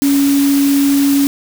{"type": "tone in noise", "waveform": "sine", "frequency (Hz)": 280, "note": "C#4", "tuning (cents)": 18, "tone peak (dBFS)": -9, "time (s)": [0.02, 1.27], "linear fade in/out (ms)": 0, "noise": "white", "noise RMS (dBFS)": -23, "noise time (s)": [0.02, 1.27], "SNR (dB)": 11, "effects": []}